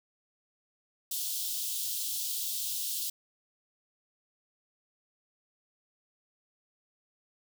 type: high-pass noise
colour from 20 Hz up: white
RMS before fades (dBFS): -34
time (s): 1.11-3.1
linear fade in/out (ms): 5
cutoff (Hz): 3100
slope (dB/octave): 48
effects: none